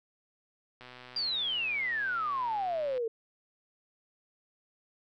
click train, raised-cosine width 0.3 ms, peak -32 dBFS, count 272, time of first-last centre 0.81-2.978 s, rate 125 Hz
sine exponential sweep, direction down, 4824 to 440 Hz, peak -29 dBFS, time 1.16-3.08 s, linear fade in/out 5 ms
effects none

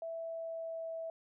sine tone with pitch glide, 659.3 to 654.4 Hz, E5 to E5, 0 to -13 cents, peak -38 dBFS, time 0.02-1.1 s, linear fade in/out 2 ms, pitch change -13 cents, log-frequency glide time 0.18-0.92 s, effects none

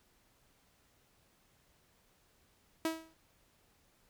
sawtooth tone with exponential decay, 323 Hz, E4, 35 cents flat, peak -25 dBFS, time 2.85-3.14 s, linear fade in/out 2 ms, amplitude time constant 63 ms, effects pink hiss -70 dBFS RMS until 4.09 s

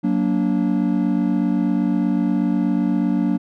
triangle chord, Gb augmented, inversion none, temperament equal with one note detuned, 185 / 233.1 / 290 Hz, Gb3 / Bb3 / D4, 0 / 0 / -22 cents, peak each -19 dBFS, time 0.03-3.38 s, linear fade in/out 20 ms, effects none

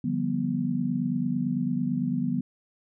sine chord, G dominant seventh, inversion second, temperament just, 147 / 176.4 / 196 / 245 Hz, D3 / F3 / G3 / B3, +2 / +18 / 0 / -14 cents, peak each -32 / -31 / -32 / -27 dBFS, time 0.04-2.41 s, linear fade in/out 5 ms, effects none

